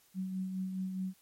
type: tone with tremolo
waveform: sine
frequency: 187.8 Hz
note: F#3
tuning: 26 cents sharp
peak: -32 dBFS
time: 0.14-1.14 s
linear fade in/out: 50 ms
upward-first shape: sine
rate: 4.8 Hz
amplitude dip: 40%
effects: white hiss -66 dBFS RMS until 1.21 s + MP3 64 kbps